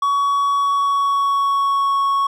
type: tone with pitch glide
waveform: triangle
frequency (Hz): 1125 to 1107.6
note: C#6 to C#6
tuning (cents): +25 to -2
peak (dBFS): -13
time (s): 0.02-2.27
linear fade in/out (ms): 5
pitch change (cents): -27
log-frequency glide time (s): 0.57-1.98
effects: none